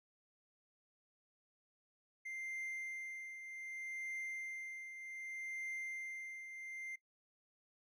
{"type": "tone with tremolo", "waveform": "triangle", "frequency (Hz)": 2093, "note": "C7", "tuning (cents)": 0, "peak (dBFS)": -39, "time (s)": [2.25, 6.96], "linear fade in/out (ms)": 10, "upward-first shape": "triangle", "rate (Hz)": 0.65, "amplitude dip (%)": 60, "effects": ["noise-tail reverb RT60 0.1 s tail -18 dB re dry"]}